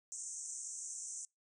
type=band-pass noise; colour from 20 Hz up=pink; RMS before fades=-45 dBFS; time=0.12-1.25 s; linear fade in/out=0 ms; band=6000 to 8700 Hz; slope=96 dB/octave; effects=noise-tail reverb RT60 0.2 s tail -25 dB re dry